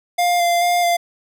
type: tone with vibrato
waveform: square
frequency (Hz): 698.5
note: F5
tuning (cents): 0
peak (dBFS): -15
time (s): 0.18-0.97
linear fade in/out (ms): 10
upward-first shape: square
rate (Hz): 2.3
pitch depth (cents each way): 14
effects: none